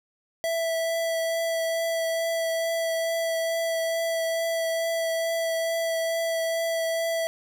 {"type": "tone with vibrato", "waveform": "square", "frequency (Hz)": 659.3, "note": "E5", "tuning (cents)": 0, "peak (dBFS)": -25, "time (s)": [0.44, 7.27], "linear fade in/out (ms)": 0, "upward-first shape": "triangle", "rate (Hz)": 2.3, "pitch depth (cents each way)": 12, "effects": []}